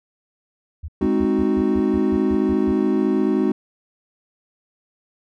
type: tone bursts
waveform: sine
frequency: 77.8 Hz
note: D#2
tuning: in tune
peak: -27 dBFS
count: 11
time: 0.83-2.724 s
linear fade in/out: 10 ms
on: 54 ms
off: 130 ms
type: chord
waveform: triangle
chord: Ab dominant seventh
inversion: none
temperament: equal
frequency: 207.7 / 261.6 / 311.1 / 370 Hz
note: Ab3 / C4 / Eb4 / Gb4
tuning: 0 / 0 / 0 / 0 cents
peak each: -20 dBFS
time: 1.01-3.52 s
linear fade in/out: 5 ms
effects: none